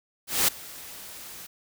white noise with ADSR envelope, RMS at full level -20 dBFS, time 0.27-1.47 s, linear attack 210 ms, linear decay 8 ms, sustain -22 dB, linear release 12 ms, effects none

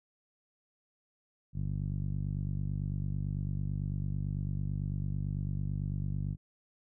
10% pulse tone with low-pass filter, 49 Hz, G1, in tune, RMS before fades -34 dBFS, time 1.53-6.37 s, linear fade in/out 50 ms, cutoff 140 Hz, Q 1.9, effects none

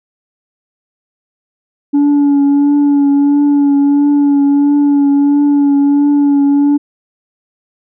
sine tone with vibrato, 285.4 Hz, D4, 49 cents flat, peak -4 dBFS, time 1.93-6.78 s, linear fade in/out 20 ms, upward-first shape triangle, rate 1.5 Hz, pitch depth 27 cents each way, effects tanh soft clip ceiling -6 dBFS

